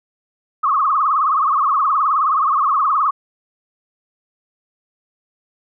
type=tone with vibrato; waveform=sine; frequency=1174.7 Hz; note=D6; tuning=in tune; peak=-13 dBFS; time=0.63-3.11 s; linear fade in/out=10 ms; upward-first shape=triangle; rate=19 Hz; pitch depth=190 cents each way; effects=none